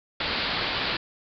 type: low-pass noise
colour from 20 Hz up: white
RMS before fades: -28 dBFS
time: 0.2-0.97 s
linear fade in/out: 5 ms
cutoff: 4700 Hz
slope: 96 dB/octave
effects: none